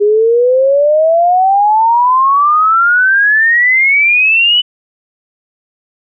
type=exponential sweep; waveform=sine; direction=up; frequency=406.3 to 3000 Hz; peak=-6 dBFS; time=0-4.62 s; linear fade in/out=20 ms; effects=none

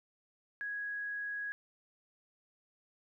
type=tone; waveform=sine; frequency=1661.2 Hz; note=G#6; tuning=in tune; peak=-36 dBFS; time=0.61-1.52 s; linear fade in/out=0 ms; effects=13-bit

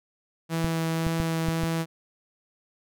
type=tone with vibrato; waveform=sawtooth; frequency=163.7 Hz; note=E3; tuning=12 cents flat; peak=-21 dBFS; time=0.49-1.86 s; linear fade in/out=50 ms; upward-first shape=sine; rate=1.9 Hz; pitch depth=8 cents each way
type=clicks; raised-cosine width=5 ms; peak=-16 dBFS; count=5; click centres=0.645 / 1.067 / 1.201 / 1.486 / 1.636 s
effects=none

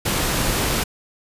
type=noise; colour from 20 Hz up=pink; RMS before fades=-21 dBFS; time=0.05-0.84 s; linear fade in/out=10 ms; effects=resampled to 32000 Hz

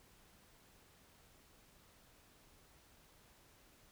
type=silence; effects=pink hiss -66 dBFS RMS until 3.91 s

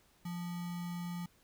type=tone with sample-and-hold; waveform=sine; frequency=174.3 Hz; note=F3; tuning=3 cents flat; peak=-37 dBFS; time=0.25-1.26 s; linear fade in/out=5 ms; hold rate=1050 Hz; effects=pink hiss -68 dBFS RMS until 1.43 s

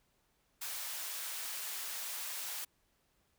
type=high-pass noise; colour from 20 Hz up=white; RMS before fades=-41 dBFS; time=0.61-2.65 s; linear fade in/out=10 ms; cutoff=760 Hz; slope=12 dB/octave; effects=pink hiss -75 dBFS RMS until 3.38 s

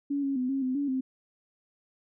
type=tone with pitch steps; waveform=sine; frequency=283 / 275.2 / 252.9 / 271.4 / 256.8 / 284.2 / 261.1 Hz; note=C#4 / C#4 / B3 / C#4 / C4 / C#4 / C4; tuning=+36 / -12 / +41 / -36 / -32 / +43 / -3 cents; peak=-26 dBFS; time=0.1-1.01 s; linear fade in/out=10 ms; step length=130 ms; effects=none

